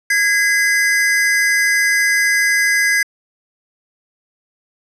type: tone pair together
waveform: square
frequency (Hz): 1652 / 2037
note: G#6 / C7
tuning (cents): -10 / -47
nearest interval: major third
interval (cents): 363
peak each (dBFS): -16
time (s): 0.1-3.03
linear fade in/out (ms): 5
effects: low-pass 12000 Hz 12 dB/octave